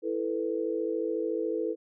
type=chord; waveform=sine; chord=E suspended fourth; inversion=none; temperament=equal; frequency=329.6 / 440 / 493.9 Hz; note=E4 / A4 / B4; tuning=0 / 0 / 0 cents; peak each=-32 / -31 / -33 dBFS; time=0.02-1.76 s; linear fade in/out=50 ms; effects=none